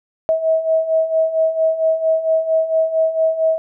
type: beating tone pair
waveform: sine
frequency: 640 / 644.4 Hz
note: D#5 / E5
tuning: +49 / -39 cents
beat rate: 4.4 Hz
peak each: -20 / -15 dBFS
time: 0.29-3.58 s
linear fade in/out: 0 ms
effects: none